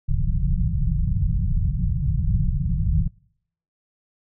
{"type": "low-pass noise", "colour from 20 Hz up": "pink", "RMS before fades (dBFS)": -21, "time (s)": [0.08, 3.08], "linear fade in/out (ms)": 10, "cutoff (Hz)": 180, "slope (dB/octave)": 96, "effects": ["noise-tail reverb RT60 0.7 s tail -26 dB re dry"]}